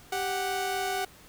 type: tone pair together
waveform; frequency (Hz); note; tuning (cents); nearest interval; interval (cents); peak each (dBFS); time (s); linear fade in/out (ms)
sawtooth; 392 / 740; G4 / F#5; 0 / 0; major seventh; 1100; -29 / -26; 0.12-1.05; 5
effects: pink hiss -53 dBFS RMS until 1.28 s